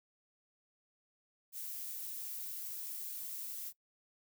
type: noise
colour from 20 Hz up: violet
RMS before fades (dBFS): -43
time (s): 1.52-3.73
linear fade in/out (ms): 50
effects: noise-tail reverb RT60 0.1 s tail -20 dB re dry